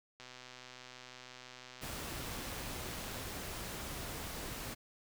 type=click train; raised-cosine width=0.2 ms; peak=-33 dBFS; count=377; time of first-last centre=0.2-3.184 s; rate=126 Hz
type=noise; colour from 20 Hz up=pink; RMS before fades=-43 dBFS; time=1.81-4.75 s; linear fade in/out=20 ms
effects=none